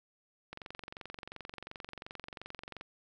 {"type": "click train", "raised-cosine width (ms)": 0.3, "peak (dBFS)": -27, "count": 53, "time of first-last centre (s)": [0.53, 2.811], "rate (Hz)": 22.8, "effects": []}